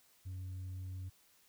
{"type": "tone", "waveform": "sine", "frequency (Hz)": 92.8, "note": "F#2", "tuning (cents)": 6, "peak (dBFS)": -38, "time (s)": [0.25, 1.1], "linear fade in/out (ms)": 20, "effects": ["tanh soft clip ceiling -40 dBFS", "white hiss -68 dBFS RMS until 1.48 s"]}